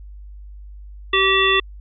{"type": "harmonic tone", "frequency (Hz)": 385.5, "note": "G4", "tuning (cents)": -29, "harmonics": [1, 3, 5, 7, 9], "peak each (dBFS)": [-20, -20, -20, -20, -20], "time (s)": [1.13, 1.6], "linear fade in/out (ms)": 5, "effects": ["added 50 Hz sine -35 dBFS peak until 1.8 s"]}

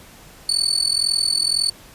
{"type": "tone with amplitude modulation", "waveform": "35% pulse", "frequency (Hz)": 4473, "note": "C#8", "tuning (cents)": 15, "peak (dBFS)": -12, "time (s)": [0.49, 1.7], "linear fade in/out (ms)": 2, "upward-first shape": "sine", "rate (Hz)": 41.9, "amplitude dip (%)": 90, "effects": ["pink hiss -45 dBFS RMS until 1.94 s", "resampled to 32000 Hz"]}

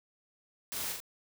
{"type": "noise with echo", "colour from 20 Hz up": "white", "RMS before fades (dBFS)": -38, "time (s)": [0.72, 0.92], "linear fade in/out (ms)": 0, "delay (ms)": 41, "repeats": 2, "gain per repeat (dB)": -3, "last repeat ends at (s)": 1.002, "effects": []}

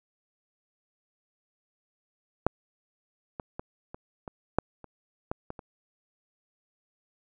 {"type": "clicks", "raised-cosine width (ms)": 1, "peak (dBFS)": [-7, -21, -21, -26, -24, -8, -30, -16, -22, -27], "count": 10, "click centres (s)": [2.466, 3.398, 3.595, 3.945, 4.278, 4.586, 4.843, 5.315, 5.504, 5.592], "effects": []}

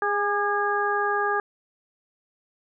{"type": "harmonic tone with a mistuned harmonic", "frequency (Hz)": 410.7, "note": "G#4", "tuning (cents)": -19, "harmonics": [1, 2, 3, 4], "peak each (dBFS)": [-27, -27, -27, -27], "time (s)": [0.02, 1.4], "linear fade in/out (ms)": 2, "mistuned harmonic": 3, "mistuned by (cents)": -33, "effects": []}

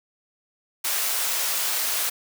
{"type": "high-pass noise", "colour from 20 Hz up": "white", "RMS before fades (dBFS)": -25, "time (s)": [0.84, 2.1], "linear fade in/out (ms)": 10, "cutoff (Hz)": 590, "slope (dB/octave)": 12, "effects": []}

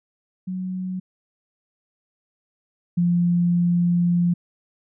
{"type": "tone pair in turn", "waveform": "sine", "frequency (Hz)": [185, 174.17], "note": ["F#3", "F3"], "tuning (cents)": [0, -4], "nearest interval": "minor second", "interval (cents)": 104, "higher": "first", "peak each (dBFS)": [-25, -16], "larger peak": "second", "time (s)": [[0.47, 1], [2.97, 4.34]], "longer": "second", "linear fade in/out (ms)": 10, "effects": []}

